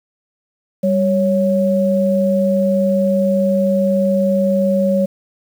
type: tone pair together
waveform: sine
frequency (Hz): 196.01 / 554.4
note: G3 / C#5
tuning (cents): 0 / 0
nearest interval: octave + tritone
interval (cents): 1800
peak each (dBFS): -15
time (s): 0.83-5.06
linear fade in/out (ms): 10
effects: 7-bit